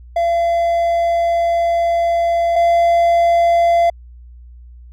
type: tone pair in turn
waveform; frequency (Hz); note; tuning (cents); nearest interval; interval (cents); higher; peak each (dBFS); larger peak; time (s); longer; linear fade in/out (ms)
triangle; 681 / 683.5; F5 / F5; -44 / -37; unison; 7; second; -11 / -8; second; 0.16-2.56 / 2.56-3.9; first; 5
effects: added 60 Hz sine -36 dBFS peak until 4.92 s